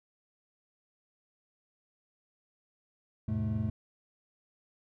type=tone cluster; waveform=triangle; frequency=79.9 / 104.2 / 125.6 / 216.3 Hz; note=D#2 / G#2 / B2 / A3; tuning=+47 / +6 / +30 / -29 cents; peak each=-38 / -30 / -35 / -32 dBFS; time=3.28-3.7 s; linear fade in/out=5 ms; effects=none